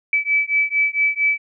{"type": "beating tone pair", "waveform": "sine", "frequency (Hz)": [2300, 2304.4], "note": ["D7", "D7"], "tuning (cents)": [-37, -33], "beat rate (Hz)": 4.4, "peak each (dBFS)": [-19, -19], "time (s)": [0.13, 1.38], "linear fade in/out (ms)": 2, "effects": []}